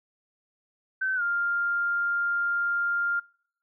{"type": "tone with pitch glide", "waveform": "sine", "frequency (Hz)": [1535, 1399.5], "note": ["G6", "F6"], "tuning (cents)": [-37, 3], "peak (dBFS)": -24, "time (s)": [1.01, 3.2], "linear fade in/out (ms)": 10, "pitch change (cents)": -160, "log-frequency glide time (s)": [1.15, 1.22], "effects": ["noise-tail reverb RT60 0.7 s tail -26 dB re dry"]}